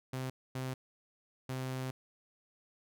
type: tone bursts at uneven times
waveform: sawtooth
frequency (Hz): 130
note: C3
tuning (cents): -11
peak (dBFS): -32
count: 3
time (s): 0.13-0.3 / 0.55-0.74 / 1.49-1.91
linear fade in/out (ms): 5
effects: none